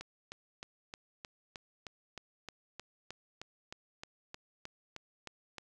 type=click train; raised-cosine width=0.2 ms; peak=-26 dBFS; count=19; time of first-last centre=0.01-5.583 s; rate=3.23 Hz; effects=none